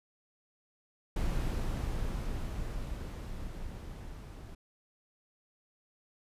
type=noise with level ramp; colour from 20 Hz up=brown; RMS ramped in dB=-31 to -45 dBFS; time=1.16-4.55 s; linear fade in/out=5 ms; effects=resampled to 32000 Hz